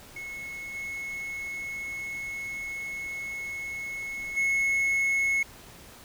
triangle tone with level steps, 2185 Hz, C#7, 26 cents flat, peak -34 / -31 / -21 dBFS, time 0.16-5.43 s, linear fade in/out 5 ms, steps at 0.74 / 4.36 s, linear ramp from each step 20 ms, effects pink hiss -49 dBFS RMS until 6.04 s

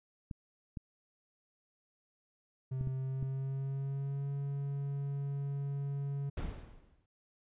clicks, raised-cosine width 5 ms, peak -28 dBFS, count 5, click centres 0.312 / 0.772 / 2.811 / 2.873 / 3.227 s
triangle tone with pitch glide, 130.81 to 140.2 Hz, C3 to C#3, 0 to +20 cents, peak -32 dBFS, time 2.71-6.3 s, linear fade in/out 10 ms, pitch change +120 cents, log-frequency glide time 2.82-4.31 s
brown noise with exponential decay, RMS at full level -34 dBFS, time 6.37-7.06 s, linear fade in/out 5 ms, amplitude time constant 150 ms
effects resampled to 8000 Hz

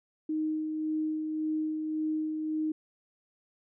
sine tone with tremolo, 311.1 Hz, D#4, in tune, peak -27 dBFS, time 0.29-2.72 s, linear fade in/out 5 ms, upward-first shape sine, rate 1.8 Hz, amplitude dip 35%, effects none

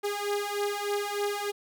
sawtooth beating tone pair, 407.2 / 410.5 Hz, G#4 / G#4, -34 / -20 cents, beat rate 3.3 Hz, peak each -28 / -27 dBFS, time 0.03-1.52 s, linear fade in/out 20 ms, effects none

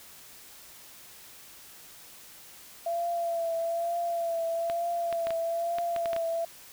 sine tone with vibrato, 676 Hz, E5, 43 cents sharp, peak -27 dBFS, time 2.86-6.45 s, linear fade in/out 5 ms, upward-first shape triangle, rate 1.1 Hz, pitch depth 37 cents each way
clicks, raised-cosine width 0.3 ms, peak -20 dBFS, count 9, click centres 4.699 / 5.127 / 5.27 / 5.306 / 5.785 / 5.963 / 6.058 / 6.132 / 6.164 s
effects white hiss -50 dBFS RMS until 6.72 s

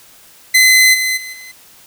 sawtooth tone with level steps, 2039 Hz, C7, 45 cents flat, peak -3 / -11 / -23 / -29 dBFS, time 0.54-1.52 s, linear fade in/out 10 ms, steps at 0.93 / 1.16 / 1.32 s, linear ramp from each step 20 ms, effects white hiss -44 dBFS RMS until 1.86 s

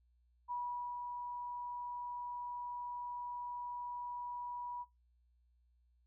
sine tone with ADSR envelope, 973 Hz, B5, 26 cents flat, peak -37 dBFS, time 0.48-4.85 s, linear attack 32 ms, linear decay 450 ms, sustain -4 dB, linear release 36 ms, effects noise-tail reverb RT60 0.2 s tail -20 dB re dry + added 60 Hz sine -69 dBFS peak until 6.06 s

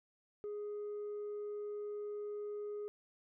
sine tone with tanh clipping, 415.3 Hz, G#4, in tune, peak -40 dBFS, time 0.44-2.88 s, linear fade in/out 0 ms, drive 1 dB, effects none

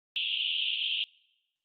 white band-pass noise, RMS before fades -31 dBFS, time 0.16-1.04 s, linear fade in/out 0 ms, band 2700 to 3400 Hz, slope 96 dB/octave, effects noise-tail reverb RT60 1.0 s tail -26 dB re dry + Opus 48 kbps

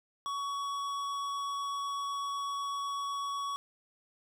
sine tone with tanh clipping, 1123 Hz, C#6, 22 cents sharp, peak -35 dBFS, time 0.26-3.56 s, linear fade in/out 0 ms, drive 15 dB, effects none

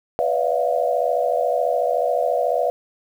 sine tone cluster, 495.4 / 574 / 656 / 710 Hz, B4 / D5 / E5 / F5, +5 / -40 / -9 / +28 cents, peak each -23 dBFS, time 0.19-2.7 s, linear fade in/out 0 ms, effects 8-bit

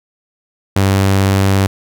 sawtooth tone, 97.3 Hz, G2, 12 cents flat, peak -6 dBFS, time 0.76-1.67 s, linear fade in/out 5 ms, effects none

